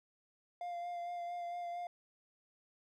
triangle tone with vibrato, 698.5 Hz, F5, in tune, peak -37 dBFS, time 0.61-1.87 s, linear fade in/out 2 ms, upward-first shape sine, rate 4.4 Hz, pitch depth 18 cents each way, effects none

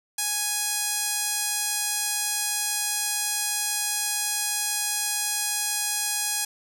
sawtooth tone with band-pass filter, 831 Hz, G#5, 1 cent sharp, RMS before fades -27 dBFS, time 0.18-6.45 s, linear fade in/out 5 ms, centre 9000 Hz, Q 1.3, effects none

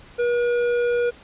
sine tone with tanh clipping, 480.9 Hz, B4, 46 cents flat, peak -20 dBFS, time 0.18-1.11 s, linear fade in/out 20 ms, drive 11 dB, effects pink hiss -47 dBFS RMS until 1.23 s + resampled to 8000 Hz

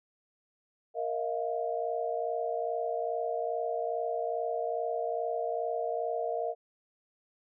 sine chord, Bb suspended fourth, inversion none, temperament equal with one note detuned, 466.2 / 636.1 / 698.5 Hz, Bb4 / Eb5 / F5, 0 / +38 / 0 cents, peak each -34 dBFS, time 0.94-6.55 s, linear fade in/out 50 ms, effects none

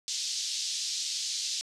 pink band-pass noise, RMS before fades -33 dBFS, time 0.08-1.61 s, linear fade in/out 0 ms, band 3900 to 6800 Hz, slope 24 dB/octave, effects low-pass 11000 Hz 12 dB/octave

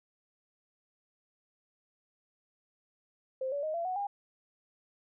sine tone with pitch steps, 523.3 / 570.7 / 622.3 / 678.6 / 740.1 / 807 Hz, C5 / D5 / D#5 / F5 / F#5 / G#5, 0 / -50 / 0 / -50 / 0 / -50 cents, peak -31 dBFS, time 3.41-4.07 s, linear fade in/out 5 ms, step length 110 ms, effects none

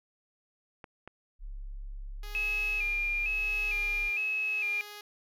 clicks, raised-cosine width 0.5 ms, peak -29 dBFS, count 2, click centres 0.842 / 1.076 s
sine tone, 34.38 Hz, C#1, 13 cents flat, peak -37 dBFS, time 1.39-4.11 s, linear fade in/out 50 ms
5% pulse tone with tremolo, 415.3 Hz, G#4, in tune, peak -32 dBFS, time 2.23-5.01 s, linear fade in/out 2 ms, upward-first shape sine, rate 0.82 Hz, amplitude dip 60%
sine tone with vibrato, 2489 Hz, D#7, in tune, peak -28 dBFS, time 2.35-4.81 s, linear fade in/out 0 ms, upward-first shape square, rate 1.1 Hz, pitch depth 61 cents each way
effects none

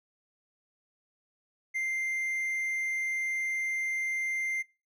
triangle tone, 2093 Hz, C7, in tune, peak -27 dBFS, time 1.74-4.63 s, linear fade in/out 20 ms, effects noise-tail reverb RT60 0.3 s tail -23 dB re dry

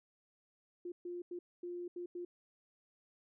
sine tone bursts at uneven times, 351.7 Hz, F4, 12 cents sharp, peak -40 dBFS, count 6, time 0.85-0.92 / 1.05-1.22 / 1.31-1.39 / 1.63-1.88 / 1.96-2.06 / 2.15-2.25 s, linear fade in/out 5 ms, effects none

